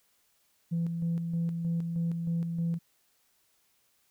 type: tone with tremolo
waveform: sine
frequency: 168 Hz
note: E3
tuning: 33 cents sharp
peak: -25 dBFS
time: 0.71-2.79 s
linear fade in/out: 20 ms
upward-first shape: square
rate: 3.2 Hz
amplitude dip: 45%
effects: tanh soft clip ceiling -24 dBFS + white hiss -70 dBFS RMS until 4.1 s